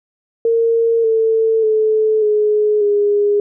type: tone with pitch steps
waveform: sine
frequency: 459.1 / 446.5 / 434.3 / 422.5 / 410.9 Hz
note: A#4 / A4 / A4 / G#4 / G#4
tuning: -26 / +25 / -23 / +30 / -18 cents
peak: -11 dBFS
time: 0.45-3.4 s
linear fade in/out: 2 ms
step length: 590 ms
effects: none